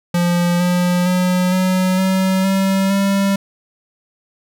square tone with pitch steps, 174.4 / 177.96 / 181.6 / 185.3 / 189.09 / 192.95 / 196.89 Hz, F3 / F3 / F#3 / F#3 / F#3 / G3 / G3, -2 / +33 / -32 / +3 / +38 / -27 / +8 cents, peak -14 dBFS, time 0.14-3.36 s, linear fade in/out 5 ms, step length 460 ms, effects none

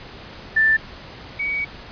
sine tone pair in turn, 1770 / 2259 Hz, A6 / C#7, +10 / +32 cents, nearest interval major third, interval 422 cents, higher second, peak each -13 / -21 dBFS, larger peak first, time 0.56-0.77 / 1.39-1.65 s, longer second, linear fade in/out 10 ms, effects pink hiss -39 dBFS RMS until 1.91 s + resampled to 11025 Hz

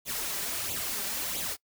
white noise with flanger, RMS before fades -33 dBFS, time 0.05-1.57 s, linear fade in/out 50 ms, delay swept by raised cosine 0.28 to 5.18 ms, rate 1.5 Hz, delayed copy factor +0.65, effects noise-tail reverb RT60 0.1 s tail -24 dB re dry

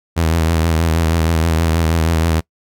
sawtooth tone with vibrato, 81.7 Hz, E2, 15 cents flat, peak -9 dBFS, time 0.16-2.41 s, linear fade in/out 20 ms, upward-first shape triangle, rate 6.3 Hz, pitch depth 63 cents each way, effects noise-tail reverb RT60 0.1 s tail -24 dB re dry

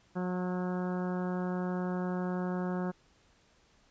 harmonic tone with a mistuned harmonic, 181.2 Hz, F#3, 36 cents flat, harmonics 1 / 2 / 3 / 4 / 5 / 6 / 7 / 8 / 9, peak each -32 / -38 / -42 / -44 / -46 / -48 / -49 / -50 / -51 dBFS, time 0.15-2.92 s, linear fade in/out 20 ms, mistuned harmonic 7, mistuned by +31 cents, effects pink hiss -66 dBFS RMS until 3.9 s + resampled to 16000 Hz

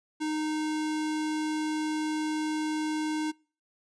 square tone, 308.6 Hz, D#4, 14 cents flat, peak -29 dBFS, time 0.2-3.32 s, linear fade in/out 20 ms, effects noise-tail reverb RT60 0.4 s tail -26 dB re dry + resampled to 22050 Hz

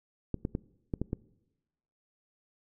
clicks, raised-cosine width 3 ms, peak -18 dBFS, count 6, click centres 0.343 / 0.451 / 0.551 / 0.938 / 1.016 / 1.131 s, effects noise-tail reverb RT60 1.0 s tail -22 dB re dry

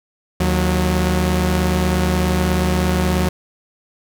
sawtooth tone pair together, 76.77 / 182.6 Hz, D#2 / F#3, -23 / -23 cents, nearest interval octave + minor third, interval 1500 cents, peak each -14 dBFS, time 0.4-3.29 s, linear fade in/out 5 ms, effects none

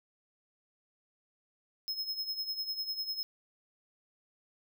square tone with tremolo, 5160 Hz, E8, 38 cents flat, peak -32 dBFS, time 1.88-3.23 s, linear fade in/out 0 ms, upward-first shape sine, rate 10 Hz, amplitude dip 70%, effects none

